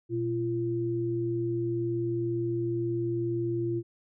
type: tone pair together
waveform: sine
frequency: 120.6 / 342.6 Hz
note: B2 / F4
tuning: -41 / -33 cents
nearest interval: octave + tritone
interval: 1808 cents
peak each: -32 / -28 dBFS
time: 0.09-3.83 s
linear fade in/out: 50 ms
effects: none